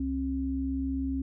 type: tone pair together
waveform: sine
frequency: 67.1 / 268.4 Hz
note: C2 / C4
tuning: +44 / +44 cents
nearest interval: 2 octaves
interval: 2400 cents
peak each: -33 / -29 dBFS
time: 0-1.22 s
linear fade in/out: 5 ms
effects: none